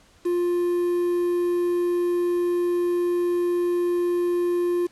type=tone with quantisation; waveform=triangle; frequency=350.9 Hz; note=F4; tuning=8 cents sharp; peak=-18 dBFS; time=0.25-4.87 s; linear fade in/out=10 ms; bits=7; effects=pink hiss -56 dBFS RMS until 4.91 s + low-pass 9000 Hz 12 dB/octave